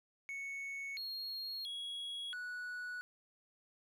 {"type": "tone with pitch steps", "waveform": "triangle", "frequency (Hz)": [2213, 4274, 3326, 1472], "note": ["C#7", "C8", "G#7", "F#6"], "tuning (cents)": [-3, 36, 2, -9], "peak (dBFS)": -39, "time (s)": [0.29, 3.01], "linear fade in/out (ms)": 0, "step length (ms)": 680, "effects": []}